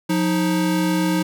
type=tone pair together; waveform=square; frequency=178.4 / 313.1 Hz; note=F3 / D#4; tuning=+37 / +11 cents; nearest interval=minor seventh; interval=974 cents; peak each=-21 dBFS; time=0.09-1.23 s; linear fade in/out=10 ms; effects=none

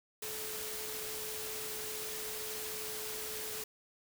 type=tone in noise; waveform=sine; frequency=432.2 Hz; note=A4; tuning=31 cents flat; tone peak=-46 dBFS; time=0.22-3.64 s; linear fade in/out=5 ms; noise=white; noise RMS=-41 dBFS; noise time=0.22-3.64 s; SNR=-8 dB; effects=none

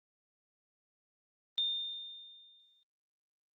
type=tone with exponential decay; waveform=sine; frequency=3624 Hz; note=A#7; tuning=50 cents flat; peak=-28 dBFS; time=1.58-2.83 s; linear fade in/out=0 ms; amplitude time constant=270 ms; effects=Opus 24 kbps

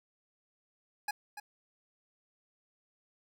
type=tone with echo; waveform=25% pulse; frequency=830.6 Hz; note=G#5; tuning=in tune; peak=-28 dBFS; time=1.08-1.11 s; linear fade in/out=5 ms; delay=290 ms; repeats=1; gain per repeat=-10 dB; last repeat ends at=1.4 s; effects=none

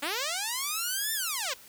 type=linear two-way sweep; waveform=5% pulse; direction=up then down; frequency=268.6 to 1801 to 471.1 Hz; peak=-18 dBFS; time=0.02-1.54 s; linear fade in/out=10 ms; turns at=1.13 s; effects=white hiss -52 dBFS RMS until 1.68 s

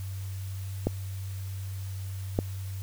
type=clicks; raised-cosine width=2 ms; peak=-11 dBFS; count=2; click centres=0.87 / 2.389 s; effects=added 96 Hz sine -33 dBFS peak until 2.82 s + white hiss -50 dBFS RMS until 2.82 s

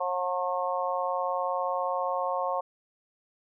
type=harmonic tone; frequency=180.5 Hz; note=F#3; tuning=43 cents flat; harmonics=3 / 4 / 5 / 6; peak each=-31 / -32 / -33 / -32 dBFS; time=0-2.61 s; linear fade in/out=10 ms; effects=none

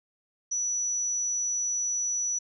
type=tone; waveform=sine; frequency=5910 Hz; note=F#8; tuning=3 cents flat; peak=-26 dBFS; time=0.51-2.39 s; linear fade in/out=10 ms; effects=none

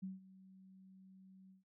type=tone with ADSR envelope; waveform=sine; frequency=189.5 Hz; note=F#3; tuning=42 cents sharp; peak=-40 dBFS; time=0.02-1.64 s; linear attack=17 ms; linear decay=160 ms; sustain=-18 dB; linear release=140 ms; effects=none

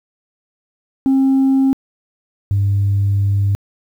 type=tone pair in turn; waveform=sine; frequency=268 / 99.81 Hz; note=C4 / G2; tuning=+42 / +32 cents; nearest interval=octave + perfect fourth; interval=1710 cents; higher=first; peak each=-8 / -11 dBFS; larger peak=first; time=1.06-1.73 / 2.51-3.55 s; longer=second; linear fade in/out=0 ms; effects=tanh soft clip ceiling -9 dBFS + 8-bit

